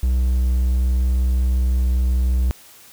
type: tone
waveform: triangle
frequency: 62.8 Hz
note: B1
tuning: 30 cents sharp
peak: -13 dBFS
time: 0.03-2.51 s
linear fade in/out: 0 ms
effects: white hiss -46 dBFS RMS until 2.92 s